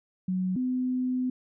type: tone pair in turn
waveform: sine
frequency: 185 / 253.7 Hz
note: F#3 / B3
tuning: 0 / +47 cents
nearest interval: perfect fourth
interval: 547 cents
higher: second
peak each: -25 dBFS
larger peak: neither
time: 0.28-0.56 / 0.56-1.3 s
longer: second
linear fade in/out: 5 ms
effects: none